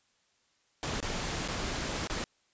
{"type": "noise with dropouts", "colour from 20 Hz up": "pink", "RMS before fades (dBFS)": -34, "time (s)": [0.83, 2.24], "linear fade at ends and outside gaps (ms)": 0, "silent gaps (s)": [[1.003, 1.027], [1.478, 1.485], [2.073, 2.099]], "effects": ["white hiss -71 dBFS RMS until 2.53 s", "resampled to 16000 Hz"]}